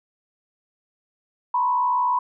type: tone with frequency modulation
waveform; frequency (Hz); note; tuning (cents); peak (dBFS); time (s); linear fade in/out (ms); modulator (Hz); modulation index
sine; 987; B5; -1; -18; 1.54-2.19; 5; 66.8; 0.68
effects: none